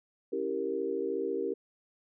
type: chord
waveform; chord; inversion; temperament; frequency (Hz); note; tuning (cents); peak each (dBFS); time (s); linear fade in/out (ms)
sine; C# diminished seventh; none; equal; 277.2 / 329.6 / 392 / 466.2; C#4 / E4 / G4 / Bb4; 0 / 0 / 0 / 0; -39 / -38 / -33 / -34; 0.32-1.54; 10
effects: none